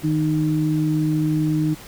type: tone pair together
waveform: sine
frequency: 155.56 / 308.4 Hz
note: D#3 / D#4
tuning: 0 / -15 cents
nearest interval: octave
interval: 1185 cents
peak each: -20 dBFS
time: 0.03-1.75 s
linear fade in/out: 20 ms
effects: pink hiss -41 dBFS RMS until 1.87 s